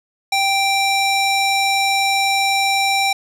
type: tone with band-pass filter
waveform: square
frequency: 784 Hz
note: G5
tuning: in tune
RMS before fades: -17 dBFS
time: 0.32-3.13 s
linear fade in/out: 5 ms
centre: 3700 Hz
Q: 0.6
effects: none